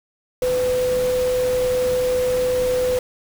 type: tone in noise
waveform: sine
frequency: 503 Hz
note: B4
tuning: 32 cents sharp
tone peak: -17 dBFS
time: 0.42-2.99 s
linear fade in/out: 2 ms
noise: pink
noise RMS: -31 dBFS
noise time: 0.42-2.99 s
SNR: +11 dB
effects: none